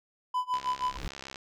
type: tone with tremolo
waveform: triangle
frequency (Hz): 1002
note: B5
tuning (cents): +25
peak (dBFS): -23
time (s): 0.34-0.97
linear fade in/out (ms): 5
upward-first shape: sine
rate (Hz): 6.3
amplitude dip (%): 95
type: click train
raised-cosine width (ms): 0.2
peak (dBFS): -23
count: 56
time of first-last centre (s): 0.54-1.358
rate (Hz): 67.2
type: noise with exponential growth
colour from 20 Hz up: brown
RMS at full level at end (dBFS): -32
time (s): 0.69-1.08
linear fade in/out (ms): 0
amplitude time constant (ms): 84
effects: none